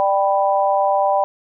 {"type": "chord", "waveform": "sine", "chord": "G major", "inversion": "second", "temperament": "equal with one note detuned", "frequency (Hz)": [593.1, 784, 987.8], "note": ["D5", "G5", "B5"], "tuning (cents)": [17, 0, 0], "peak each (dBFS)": [-18, -17, -21], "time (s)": [0, 1.24], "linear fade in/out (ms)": 0, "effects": []}